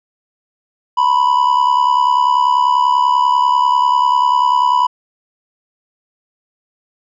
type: tone with amplitude modulation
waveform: triangle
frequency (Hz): 987.8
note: B5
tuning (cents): 0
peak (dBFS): -5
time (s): 0.97-4.87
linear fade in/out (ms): 10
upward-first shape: sine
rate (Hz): 70.2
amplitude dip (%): 70
effects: resampled to 16000 Hz